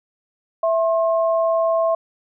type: tone pair together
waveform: sine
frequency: 659.3 / 1069.8 Hz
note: E5 / C6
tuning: 0 / +38 cents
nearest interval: minor sixth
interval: 838 cents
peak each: -16 / -24 dBFS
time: 0.63-1.95 s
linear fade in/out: 5 ms
effects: none

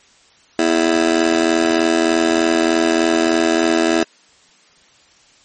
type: tone with amplitude modulation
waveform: 30% pulse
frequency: 329.6 Hz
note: E4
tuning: in tune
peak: -6 dBFS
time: 0.59-4.03 s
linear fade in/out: 2 ms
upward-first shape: sine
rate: 83.3 Hz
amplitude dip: 100%
effects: white hiss -51 dBFS RMS until 5.44 s + MP3 32 kbps

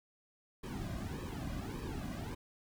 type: noise with flanger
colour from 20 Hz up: brown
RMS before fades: -41 dBFS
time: 0.63-2.35 s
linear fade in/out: 10 ms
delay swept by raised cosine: 1.4 to 2.29 ms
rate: 1.7 Hz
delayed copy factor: -0.95
effects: none

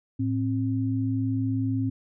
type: tone pair together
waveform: sine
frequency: 109.77 / 265.5 Hz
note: A2 / C4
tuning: -4 / +25 cents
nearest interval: octave + minor third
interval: 1529 cents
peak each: -26 dBFS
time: 0.19-1.9 s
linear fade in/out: 10 ms
effects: none

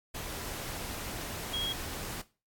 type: tone in noise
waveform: sine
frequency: 3288 Hz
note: G#7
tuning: 18 cents flat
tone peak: -31 dBFS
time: 1.53-1.73 s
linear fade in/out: 10 ms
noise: pink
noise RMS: -39 dBFS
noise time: 0.14-2.22 s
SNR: +5 dB
effects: noise-tail reverb RT60 0.3 s tail -17 dB re dry + AAC 64 kbps

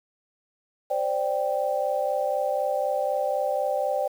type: chord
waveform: sine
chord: C suspended second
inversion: none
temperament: equal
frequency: 523.3 / 587.3 / 784 Hz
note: C5 / D5 / G5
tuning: 0 / 0 / 0 cents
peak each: -28 / -26 / -28 dBFS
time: 0.9-4.08 s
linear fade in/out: 10 ms
effects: 8-bit

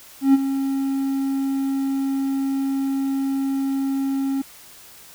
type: tone with ADSR envelope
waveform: triangle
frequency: 271.6 Hz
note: C#4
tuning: 35 cents flat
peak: -7 dBFS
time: 0.21-4.42 s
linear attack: 130 ms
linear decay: 28 ms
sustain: -11 dB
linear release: 8 ms
effects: white hiss -45 dBFS RMS until 5.14 s

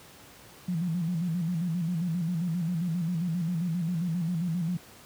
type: tone with vibrato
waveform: sine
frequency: 170.6 Hz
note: F3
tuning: 40 cents flat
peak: -26 dBFS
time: 0.68-4.77 s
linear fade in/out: 5 ms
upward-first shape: square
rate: 7.5 Hz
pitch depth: 91 cents each way
effects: pink hiss -51 dBFS RMS until 5.05 s + high-pass 80 Hz 12 dB/octave

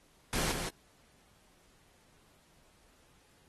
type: noise with echo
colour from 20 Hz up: pink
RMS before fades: -33 dBFS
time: 0.33-0.52 s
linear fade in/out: 2 ms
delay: 170 ms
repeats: 1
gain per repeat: -5 dB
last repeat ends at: 0.69 s
effects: pink hiss -66 dBFS RMS until 3.48 s + AAC 32 kbps

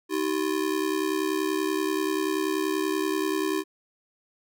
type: ring-modulated tone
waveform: square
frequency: 349.2 Hz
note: F4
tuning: in tune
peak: -22 dBFS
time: 0.09-3.64 s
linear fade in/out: 50 ms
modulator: 35.2 Hz
effects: none

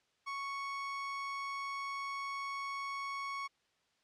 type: tone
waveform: 30% pulse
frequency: 1108.7 Hz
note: C#6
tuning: in tune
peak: -35 dBFS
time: 0.26-3.48 s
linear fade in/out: 20 ms
effects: white hiss -75 dBFS RMS until 4.03 s + low-pass 5000 Hz 12 dB/octave

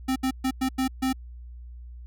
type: tone bursts at uneven times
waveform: square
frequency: 261.6 Hz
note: C4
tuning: in tune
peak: -23 dBFS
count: 6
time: 0.08-0.16 / 0.23-0.31 / 0.44-0.51 / 0.61-0.69 / 0.78-0.88 / 1.02-1.13 s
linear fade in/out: 10 ms
effects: added 60 Hz sine -39 dBFS peak until 2.06 s

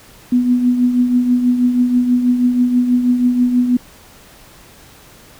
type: tone with tremolo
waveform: sine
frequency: 246.9 Hz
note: B3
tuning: in tune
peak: -8 dBFS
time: 0.32-3.77 s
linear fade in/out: 5 ms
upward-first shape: triangle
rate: 6.2 Hz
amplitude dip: 60%
effects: pink hiss -43 dBFS RMS until 5.39 s

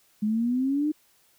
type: exponential sweep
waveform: sine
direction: up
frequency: 207.7 to 309.2 Hz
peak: -22 dBFS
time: 0.22-0.92 s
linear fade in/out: 10 ms
effects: white hiss -63 dBFS RMS until 1.38 s

